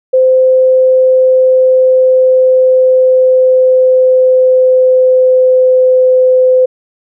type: tone with pitch glide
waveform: sine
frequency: 517 to 511.4 Hz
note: C5 to C5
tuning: -21 to -40 cents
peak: -4 dBFS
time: 0.13-6.66 s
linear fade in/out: 10 ms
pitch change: -19 cents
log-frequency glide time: 0.45-6.18 s
effects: none